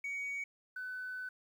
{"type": "tone pair in turn", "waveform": "sine", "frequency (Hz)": [2248, 1505.1], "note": ["C#7", "F#6"], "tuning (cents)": [24, 29], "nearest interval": "perfect fifth", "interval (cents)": 695, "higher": "first", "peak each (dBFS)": [-34, -38], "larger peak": "first", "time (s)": [[0.04, 0.44], [0.76, 1.29]], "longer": "second", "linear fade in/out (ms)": 5, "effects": ["tanh soft clip ceiling -35 dBFS", "11-bit"]}